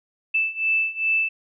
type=beating tone pair; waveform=sine; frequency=2637 / 2639.5 Hz; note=E7 / E7; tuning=0 / +2 cents; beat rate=2.5 Hz; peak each=-24 / -22 dBFS; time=0.34-1.29 s; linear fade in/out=10 ms; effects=none